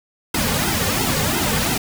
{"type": "noise with flanger", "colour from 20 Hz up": "pink", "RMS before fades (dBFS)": -20, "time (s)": [0.34, 1.78], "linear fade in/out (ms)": 5, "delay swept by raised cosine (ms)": [1.7, 3.1], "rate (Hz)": 2.9, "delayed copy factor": -0.95, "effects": []}